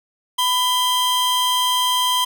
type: tone pair together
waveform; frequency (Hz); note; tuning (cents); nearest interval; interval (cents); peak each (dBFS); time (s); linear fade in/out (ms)
45% pulse; 1000 / 3180; B5 / G7; +21 / +24; octave + minor sixth; 2003; -19; 0.38-2.25; 10
effects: none